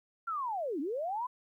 sine linear two-way sweep, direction down then up, 1396.9 to 260.9 to 1030 Hz, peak -32 dBFS, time 0.27-1.27 s, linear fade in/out 10 ms, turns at 0.8 s, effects 12-bit

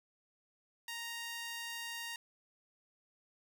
sawtooth tone with high-pass filter, 932.3 Hz, A#5, in tune, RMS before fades -43 dBFS, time 0.88-2.16 s, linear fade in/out 2 ms, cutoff 1900 Hz, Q 1, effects none

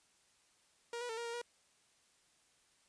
sawtooth tone with pitch steps, 471.6 / 487.1 / 449.2 / 470.8 / 466.5 / 478.5 Hz, A#4 / B4 / A4 / A#4 / A#4 / A#4, +20 / -24 / +36 / +17 / +1 / +45 cents, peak -36 dBFS, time 0.93-1.416 s, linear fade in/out 2 ms, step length 81 ms, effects white hiss -71 dBFS RMS until 2.88 s + resampled to 22050 Hz

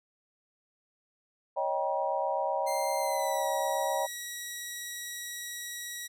sine chord, Eb dominant seventh, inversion third, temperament equal with one note detuned, 554.4 / 622.3 / 784 / 956.9 Hz, Db5 / Eb5 / G5 / Bb5, 0 / 0 / 0 / +45 cents, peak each -33 dBFS, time 1.56-4.07 s, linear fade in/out 20 ms
10% pulse tone with pitch glide, 2093 to 1919.3 Hz, C7 to B6, 0 to -50 cents, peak -28 dBFS, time 2.66-6.08 s, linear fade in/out 20 ms, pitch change -150 cents, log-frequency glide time 2.99-3.48 s
effects none

